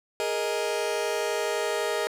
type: chord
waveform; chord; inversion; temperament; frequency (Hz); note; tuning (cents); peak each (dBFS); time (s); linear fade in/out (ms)
sawtooth; Ab suspended second; none; just; 415.3 / 467.2 / 623; Ab4 / Bb4 / Eb5; 0 / +4 / +2; -26 / -26 / -26; 0.2-2.07; 0
effects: low-pass 11000 Hz 12 dB/octave + 9-bit